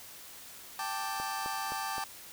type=chord; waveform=sawtooth; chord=G suspended second; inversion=none; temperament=just; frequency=784 / 882 / 1176 Hz; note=G5 / A5 / D6; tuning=0 / +4 / +2 cents; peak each=-34 dBFS; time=0.79-2.04 s; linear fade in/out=2 ms
type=click train; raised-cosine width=1 ms; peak=-27 dBFS; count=4; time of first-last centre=1.2-1.981 s; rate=3.84 Hz
effects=white hiss -49 dBFS RMS until 2.32 s